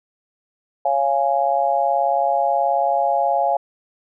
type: chord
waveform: sine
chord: Db major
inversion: none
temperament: just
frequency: 554.4 / 693 / 831.5 Hz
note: Db5 / F5 / Ab5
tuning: 0 / -14 / +2 cents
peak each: -22 / -19 / -20 dBFS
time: 0.85-3.57 s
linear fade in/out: 5 ms
effects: none